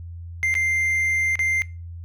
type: tone with dropouts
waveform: triangle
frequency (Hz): 2093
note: C7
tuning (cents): 0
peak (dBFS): -17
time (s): 0.43-1.62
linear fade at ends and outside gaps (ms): 0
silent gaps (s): 0.541-0.552 / 1.355-1.392
effects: noise-tail reverb RT60 0.3 s tail -21 dB re dry + added 85 Hz sine -33 dBFS peak until 2.04 s